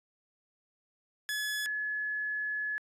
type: tone pair in turn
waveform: sawtooth / sine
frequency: 1705 / 1705 Hz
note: G#6 / G#6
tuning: +45 / +45 cents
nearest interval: unison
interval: 0 cents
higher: neither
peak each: -28 / -31 dBFS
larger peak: first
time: 1.29-1.66 / 1.66-2.78 s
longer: second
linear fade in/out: 0 ms
effects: resampled to 32000 Hz